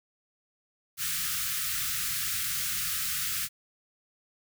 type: band-stop noise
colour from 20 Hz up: white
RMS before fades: -31 dBFS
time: 0.97-3.49 s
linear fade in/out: 50 ms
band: 190 to 1200 Hz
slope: 96 dB/octave
effects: none